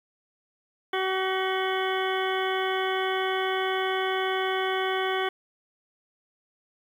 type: harmonic tone with a mistuned harmonic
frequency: 378.3 Hz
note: F#4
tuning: 38 cents sharp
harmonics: 1 / 2 / 3 / 4 / 5 / 6 / 8 / 9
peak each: -28 / -31 / -33 / -34 / -35 / -36 / -37 / -38 dBFS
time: 0.93-5.29 s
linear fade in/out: 5 ms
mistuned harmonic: 6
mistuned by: -52 cents
effects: 9-bit